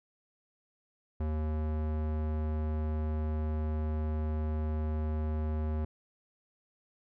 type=tone with low-pass filter; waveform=square; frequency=77.3 Hz; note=D#2; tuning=11 cents flat; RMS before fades=-32 dBFS; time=1.2-5.85 s; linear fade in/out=5 ms; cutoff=1100 Hz; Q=0.54; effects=none